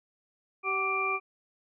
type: tone cluster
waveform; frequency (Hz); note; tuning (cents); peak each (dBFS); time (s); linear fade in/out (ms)
sine; 386.2 / 756 / 1169 / 2374; G4 / F#5 / D6 / D7; -26 / +37 / -8 / +18; -35 / -38 / -30 / -30; 0.63-1.2; 50
effects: none